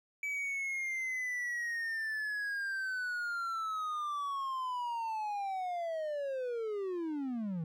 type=linear sweep; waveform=triangle; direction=down; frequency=2300 to 155.56 Hz; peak=-32 dBFS; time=0.23-7.64 s; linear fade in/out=2 ms; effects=none